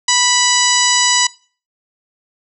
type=harmonic tone; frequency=985 Hz; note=B5; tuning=5 cents flat; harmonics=1 / 2 / 3 / 4 / 5 / 6 / 7 / 8; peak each=-19 / -19 / -19 / -19 / -19 / -19 / -19 / -19 dBFS; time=0.08-1.27 s; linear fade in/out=5 ms; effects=noise-tail reverb RT60 0.4 s tail -21 dB re dry